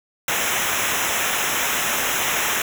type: noise with comb filter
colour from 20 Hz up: pink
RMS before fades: -22 dBFS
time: 0.28-2.62 s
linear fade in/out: 2 ms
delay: 0.22 ms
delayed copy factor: -0.95
effects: none